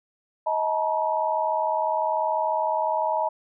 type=tone cluster; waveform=sine; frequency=632 / 873 / 953 Hz; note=D#5 / A5 / A#5; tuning=+27 / -14 / +38 cents; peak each=-26 dBFS; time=0.46-3.29 s; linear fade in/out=10 ms; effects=none